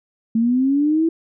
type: linear sweep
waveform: sine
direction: up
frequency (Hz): 221.3 to 332.2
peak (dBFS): -14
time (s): 0.35-1.09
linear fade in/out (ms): 5
effects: none